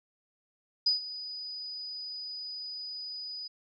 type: tone with ADSR envelope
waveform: sine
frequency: 4963 Hz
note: D#8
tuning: 5 cents flat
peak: -21 dBFS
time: 0.86-3.48 s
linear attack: 7 ms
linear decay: 130 ms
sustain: -16 dB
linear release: 12 ms
effects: none